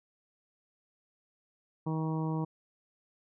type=harmonic tone; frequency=158.7 Hz; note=D#3; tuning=35 cents sharp; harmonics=1 / 2 / 3 / 4 / 5 / 6 / 7; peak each=-31 / -36 / -42 / -48 / -46 / -42 / -48 dBFS; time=1.86-2.45 s; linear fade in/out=10 ms; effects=none